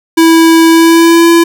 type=tone with pitch glide; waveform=square; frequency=327.9 to 336.7 Hz; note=E4 to E4; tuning=-9 to +37 cents; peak=-3 dBFS; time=0.17-1.44 s; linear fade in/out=10 ms; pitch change=+46 cents; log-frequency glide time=0.69-1.29 s; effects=none